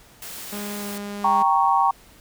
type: high-pass noise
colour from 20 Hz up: white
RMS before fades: -36 dBFS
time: 0.22-0.98 s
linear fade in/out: 2 ms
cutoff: 120 Hz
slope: 48 dB/octave
type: tone with pitch glide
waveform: sawtooth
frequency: 205.6 to 203.7 Hz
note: G#3 to G#3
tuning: -17 to -33 cents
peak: -26 dBFS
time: 0.52-1.43 s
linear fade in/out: 10 ms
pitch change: -16 cents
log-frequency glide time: 0.79-0.85 s
type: chord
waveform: sine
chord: G diminished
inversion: none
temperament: equal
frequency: 784 / 932.3 / 1108.7 Hz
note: G5 / Bb5 / Db6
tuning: 0 / 0 / 0 cents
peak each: -20 dBFS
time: 1.24-1.91 s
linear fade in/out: 5 ms
effects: pink hiss -51 dBFS RMS until 2.2 s